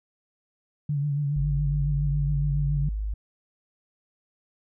sine tone with vibrato, 144.3 Hz, D3, 30 cents flat, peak -23 dBFS, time 0.89-2.89 s, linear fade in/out 5 ms, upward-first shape triangle, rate 7.2 Hz, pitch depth 62 cents each way
sine tone, 52 Hz, G#1, 3 cents sharp, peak -26 dBFS, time 1.36-3.14 s, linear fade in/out 5 ms
effects none

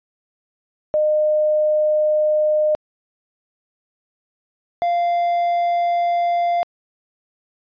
sine / triangle tone pair in turn, 610 / 694.1 Hz, D#5 / F5, -34 / -11 cents, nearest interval major second, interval 223 cents, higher second, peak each -14 dBFS, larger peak neither, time 0.94-2.75 / 4.82-6.63 s, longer neither, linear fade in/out 0 ms, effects resampled to 11025 Hz

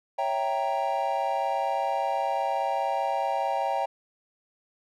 triangle chord, C# diminished seventh, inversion none, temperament equal, 554.4 / 659.3 / 784 / 932.3 Hz, C#5 / E5 / G5 / Bb5, 0 / 0 / 0 / 0 cents, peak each -30 / -30 / -26 / -29 dBFS, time 0.18-3.86 s, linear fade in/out 10 ms, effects none

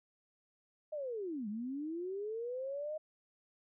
sine linear two-way sweep, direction down then up, 627 to 200 to 627 Hz, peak -37 dBFS, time 0.92-2.98 s, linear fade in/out 10 ms, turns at 1.48 s, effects none

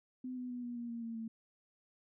sine tone with pitch steps, 254.2 / 249.8 / 245.5 / 241.3 / 237.2 / 233.1 / 229.1 / 225.2 Hz, C4 / B3 / B3 / B3 / A#3 / A#3 / A#3 / A3, -50 / +20 / -10 / -40 / +30 / 0 / -30 / +40 cents, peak -39 dBFS, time 0.24-1.28 s, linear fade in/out 5 ms, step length 130 ms, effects none

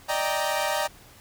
sawtooth chord, Eb major seventh, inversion third, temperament equal with one note detuned, 587.3 / 625.9 / 784 / 932.3 Hz, D5 / Eb5 / G5 / Bb5, 0 / +10 / 0 / 0 cents, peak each -26 dBFS, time 0.08-0.88 s, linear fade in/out 20 ms, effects pink hiss -51 dBFS RMS until 1.2 s

